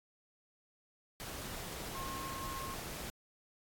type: tone in noise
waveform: sine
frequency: 1074 Hz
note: C6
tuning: 45 cents sharp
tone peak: -42 dBFS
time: 1.95-2.74 s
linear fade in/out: 0 ms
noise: pink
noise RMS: -44 dBFS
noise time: 1.2-3.1 s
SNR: -1 dB
effects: AAC 64 kbps